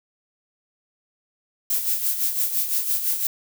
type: noise with tremolo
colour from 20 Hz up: violet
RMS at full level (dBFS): -21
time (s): 1.7-3.27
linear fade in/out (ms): 2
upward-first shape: sine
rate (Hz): 5.9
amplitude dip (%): 60
effects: none